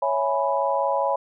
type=chord; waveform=sine; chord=C# minor seventh; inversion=none; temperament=equal with one note detuned; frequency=554.4 / 659.3 / 834.9 / 987.8 Hz; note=C#5 / E5 / G#5 / B5; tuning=0 / 0 / +9 / 0 cents; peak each=-24 / -28 / -26 / -25 dBFS; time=0.02-1.16 s; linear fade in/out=5 ms; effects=none